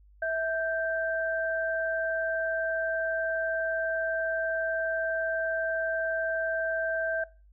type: tone pair together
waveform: sine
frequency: 651.3 / 1568 Hz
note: E5 / G6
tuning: -21 / 0 cents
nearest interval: octave + minor third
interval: 1521 cents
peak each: -29 / -30 dBFS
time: 0.22-7.24 s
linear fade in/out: 5 ms
effects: noise-tail reverb RT60 0.3 s tail -19 dB re dry + added 50 Hz sine -54 dBFS peak until 7.52 s